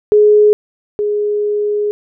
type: tone pair in turn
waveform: sine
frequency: 420 / 416.1 Hz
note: G#4 / G#4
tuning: +19 / +3 cents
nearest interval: unison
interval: 16 cents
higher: first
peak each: -5 / -13 dBFS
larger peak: first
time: 0.12-0.53 / 0.99-1.91 s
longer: second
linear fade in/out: 0 ms
effects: none